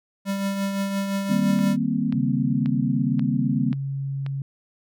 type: tone with tremolo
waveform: square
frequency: 196.9 Hz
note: G3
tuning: 8 cents sharp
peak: -22 dBFS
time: 0.25-1.77 s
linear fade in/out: 50 ms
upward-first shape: triangle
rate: 5.8 Hz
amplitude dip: 45%
type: chord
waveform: sine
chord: C minor seventh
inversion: first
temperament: equal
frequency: 155.56 / 196 / 233.1 / 261.6 Hz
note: Eb3 / G3 / Bb3 / C4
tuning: 0 / 0 / 0 / 0 cents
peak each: -28 / -27 / -24 / -26 dBFS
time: 1.29-3.74 s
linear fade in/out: 10 ms
type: click train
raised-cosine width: 0.3 ms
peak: -22 dBFS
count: 6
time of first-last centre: 1.59-4.264 s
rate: 1.87 Hz
type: tone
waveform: sine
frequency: 137.5 Hz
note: C#3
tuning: 14 cents flat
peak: -25 dBFS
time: 2.14-4.42 s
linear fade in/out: 2 ms
effects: none